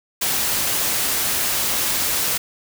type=noise; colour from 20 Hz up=white; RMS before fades=-21 dBFS; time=0.21-2.38 s; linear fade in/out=10 ms; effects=none